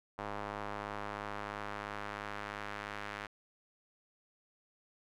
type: tone with band-pass filter sweep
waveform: square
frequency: 51.5 Hz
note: G#1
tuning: 14 cents flat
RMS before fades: -42 dBFS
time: 0.18-3.27 s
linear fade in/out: 10 ms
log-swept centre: 970 to 1700 Hz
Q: 1.2
effects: none